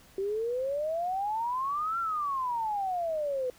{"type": "exponential two-way sweep", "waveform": "sine", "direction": "up then down", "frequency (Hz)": [381.5, 1382, 494.8], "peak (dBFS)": -28, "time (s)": [0.18, 3.5], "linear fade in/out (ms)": 2, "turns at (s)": 1.99, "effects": ["pink hiss -57 dBFS RMS until 3.58 s"]}